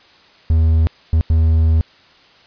triangle tone bursts at uneven times, 80.3 Hz, E2, 45 cents flat, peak -8 dBFS, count 3, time 0.5-0.87 / 1.13-1.21 / 1.3-1.81 s, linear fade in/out 0 ms, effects white hiss -48 dBFS RMS until 2.46 s + resampled to 11025 Hz

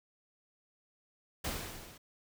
pink noise with level ramp, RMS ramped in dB -35 to -55 dBFS, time 1.44-1.98 s, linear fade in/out 10 ms, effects none

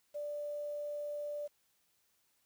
sine tone with quantisation, 587.3 Hz, D5, in tune, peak -37 dBFS, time 0.14-1.48 s, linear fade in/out 20 ms, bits 10, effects white hiss -75 dBFS RMS until 2.45 s

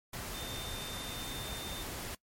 sine tone in noise, 3605 Hz, A7, 41 cents sharp, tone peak -44 dBFS, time 0.34-1.83 s, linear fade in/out 5 ms, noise pink, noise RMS -41 dBFS, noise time 0.13-2.15 s, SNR -6 dB, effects noise-tail reverb RT60 0.1 s tail -22 dB re dry + MP3 64 kbps

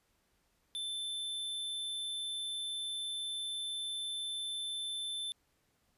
square tone, 3534 Hz, A7, 7 cents sharp, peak -37 dBFS, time 0.75-5.32 s, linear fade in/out 0 ms, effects pink hiss -75 dBFS RMS until 5.97 s + resampled to 32000 Hz

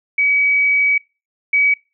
sine tone pair in turn, 2273 / 2273 Hz, C#7 / C#7, +43 / +43 cents, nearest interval unison, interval 0 cents, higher neither, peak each -12 / -11 dBFS, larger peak second, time 0.18-0.98 / 1.53-1.74 s, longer first, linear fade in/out 5 ms, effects noise-tail reverb RT60 0.3 s tail -24 dB re dry

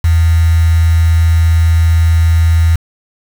sine tone with quantisation, 82.41 Hz, E2, in tune, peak -6 dBFS, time 0.04-2.76 s, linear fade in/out 5 ms, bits 4, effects none

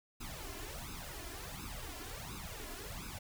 pink noise with flanger, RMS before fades -45 dBFS, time 0.2-3.19 s, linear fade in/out 10 ms, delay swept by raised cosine 0.78 to 2.98 ms, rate 1.4 Hz, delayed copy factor +0.85, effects none

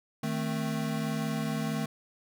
square chord, A diminished, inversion second, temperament equal, 155.56 / 220 / 261.6 Hz, Eb3 / A3 / C4, 0 / 0 / 0 cents, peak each -34 / -33 / -38 dBFS, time 0.23-1.86 s, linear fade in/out 5 ms, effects none

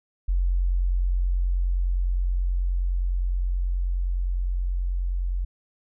sine tone with level ramp, 44.78 Hz, F1, 44 cents sharp, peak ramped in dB -19 to -23 dBFS, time 0.28-5.45 s, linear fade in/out 10 ms, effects none

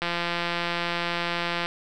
click train, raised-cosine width 0.3 ms, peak -11 dBFS, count 283, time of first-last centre 0.02-1.66 s, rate 172 Hz, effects none

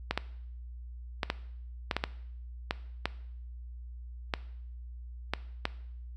clicks, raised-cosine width 0.3 ms, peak -12 dBFS, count 12, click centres 0.11 / 0.176 / 1.232 / 1.301 / 1.912 / 1.966 / 2.039 / 2.709 / 3.056 / 4.338 / 5.336 / 5.654 s, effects noise-tail reverb RT60 0.7 s tail -18 dB re dry + added 60 Hz sine -41 dBFS peak until 6.16 s

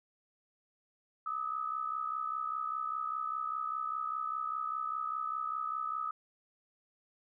sine tone pair together, 1219 / 1284 Hz, D#6 / E6, -36 / -46 cents, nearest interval minor second, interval 90 cents, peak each -38 / -35 dBFS, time 1.26-6.11 s, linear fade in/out 5 ms, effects none

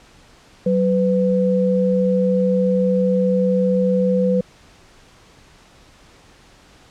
sine tone pair together, 187.7 / 501.1 Hz, F#3 / B4, +25 / +25 cents, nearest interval octave + perfect fourth, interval 1700 cents, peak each -17 dBFS, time 0.66-4.41 s, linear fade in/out 5 ms, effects pink hiss -49 dBFS RMS until 6.9 s + low-pass 7000 Hz 12 dB/octave

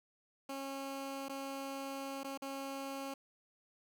15% pulse tone with dropouts, 273 Hz, C#4, 26 cents flat, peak -34 dBFS, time 0.49-3.14 s, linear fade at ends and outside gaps 5 ms, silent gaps 1.285-1.294 / 2.234-2.244 / 2.376-2.42 s, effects none

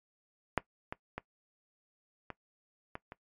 clicks, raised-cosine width 0.5 ms, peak -11 / -22 / -22 / -25 / -24 / -29 dBFS, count 6, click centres 0.577 / 0.925 / 1.18 / 2.303 / 2.954 / 3.121 s, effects noise-tail reverb RT60 0.1 s tail -19 dB re dry + MP3 96 kbps

